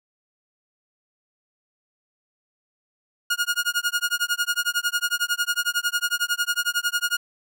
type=tone with tremolo; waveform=sawtooth; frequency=1431 Hz; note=F6; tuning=42 cents sharp; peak=-15 dBFS; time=3.3-7.17 s; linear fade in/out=5 ms; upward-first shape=sine; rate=11 Hz; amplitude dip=100%; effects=none